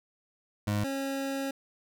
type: tone pair in turn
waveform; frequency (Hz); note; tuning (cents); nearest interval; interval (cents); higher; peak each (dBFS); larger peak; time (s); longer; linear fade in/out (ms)
25% pulse; 103.83 / 272.7; G#2 / C#4; 0 / -28; octave + perfect fourth; 1672; second; -23 / -27; first; 0.67-0.84 / 0.84-1.51; second; 5
effects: none